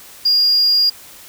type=tone; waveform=sine; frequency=4833 Hz; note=D8; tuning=49 cents sharp; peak=-9 dBFS; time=0.25-0.9 s; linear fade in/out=10 ms; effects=tanh soft clip ceiling -8 dBFS + white hiss -40 dBFS RMS until 1.28 s